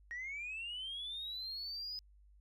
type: linear sweep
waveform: sine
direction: up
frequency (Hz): 1864.7 to 5040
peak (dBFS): -39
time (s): 0.11-1.99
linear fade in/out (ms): 0
effects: tanh soft clip ceiling -37 dBFS + added 50 Hz sine -60 dBFS peak until 2.4 s